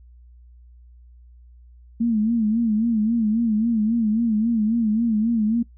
sine tone with vibrato, 223.1 Hz, A3, 24 cents sharp, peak -17 dBFS, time 2-5.63 s, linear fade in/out 10 ms, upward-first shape sine, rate 3.7 Hz, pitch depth 100 cents each way, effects noise-tail reverb RT60 0.1 s tail -20 dB re dry + added 60 Hz sine -45 dBFS peak until 5.77 s

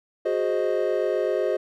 triangle chord, Ab dominant seventh, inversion third, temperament equal with one note detuned, 367.4 / 415.3 / 523.3 / 622.3 Hz, Gb4 / Ab4 / C5 / Eb5, -12 / 0 / 0 / 0 cents, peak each -25 dBFS, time 0.25-1.57 s, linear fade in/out 10 ms, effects none

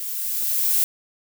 violet noise with level ramp, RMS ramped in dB -30 to -18 dBFS, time 0-0.84 s, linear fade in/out 0 ms, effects none

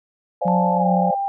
sine chord, D half-diminished seventh, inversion third, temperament equal, 523.3 / 587.3 / 698.5 / 830.6 Hz, C5 / D5 / F5 / Ab5, 0 / 0 / 0 / 0 cents, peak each -25 dBFS, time 0.41-1.15 s, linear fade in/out 10 ms
sine tone with tremolo, 181.7 Hz, F#3, 31 cents flat, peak -17 dBFS, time 0.45-1.11 s, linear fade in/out 10 ms, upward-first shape triangle, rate 2.6 Hz, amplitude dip 45%
sine tone with pitch glide, 880 to 793.1 Hz, A5 to G5, 0 to +20 cents, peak -20 dBFS, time 0.48-1.28 s, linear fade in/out 0 ms, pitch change -180 cents, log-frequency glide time 0.75-0.87 s
effects none

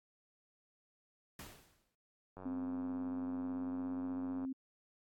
pink noise with exponential decay, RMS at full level -47 dBFS, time 1.39-1.95 s, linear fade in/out 2 ms, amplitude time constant 120 ms
click train, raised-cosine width 1 ms, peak -36 dBFS, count 195, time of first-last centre 2.37-4.449 s, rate 93.3 Hz
sine tone with pitch glide, 261.6 to 264.5 Hz, C4 to C4, 0 to +19 cents, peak -37 dBFS, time 2.45-4.53 s, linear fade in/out 10 ms, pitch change +19 cents, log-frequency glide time 3.4-4.07 s
effects AAC 64 kbps

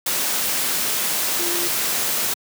sine tone in noise, 347.3 Hz, F4, 10 cents flat, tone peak -28 dBFS, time 1.39-1.68 s, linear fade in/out 5 ms, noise white, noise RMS -22 dBFS, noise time 0.06-2.34 s, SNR -9 dB, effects high-pass 150 Hz 12 dB/octave

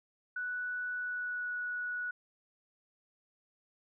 sine tone with pitch glide, 1480 to 1468.1 Hz, F#6 to F#6, 0 to -14 cents, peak -34 dBFS, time 0.36-2.11 s, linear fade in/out 5 ms, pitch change -14 cents, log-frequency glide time 0.94-1.52 s, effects none

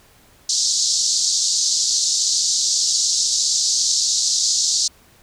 white band-pass noise, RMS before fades -19 dBFS, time 0.49-4.88 s, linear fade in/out 5 ms, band 4100 to 7200 Hz, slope 48 dB/octave, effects pink hiss -52 dBFS RMS until 5.22 s

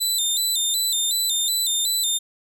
20% pulse tone with vibrato, 3800 Hz, A#7, 33 cents sharp, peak -14 dBFS, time 0-2.19 s, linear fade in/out 20 ms, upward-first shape square, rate 2.7 Hz, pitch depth 84 cents each way, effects none

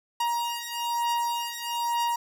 45% pulse beating tone pair, 944 / 945.1 Hz, A#5 / A#5, +22 / +24 cents, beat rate 1.1 Hz, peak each -29 / -30 dBFS, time 0.2-2.16 s, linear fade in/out 5 ms, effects none

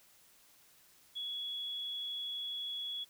sine tone, 3367 Hz, G#7, 23 cents sharp, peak -37 dBFS, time 1.15-3.05 s, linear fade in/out 20 ms, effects white hiss -64 dBFS RMS until 3.09 s

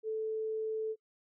sine tone, 438.4 Hz, A4, 6 cents flat, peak -32 dBFS, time 0.03-0.96 s, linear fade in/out 50 ms, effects noise-tail reverb RT60 0.1 s tail -26 dB re dry

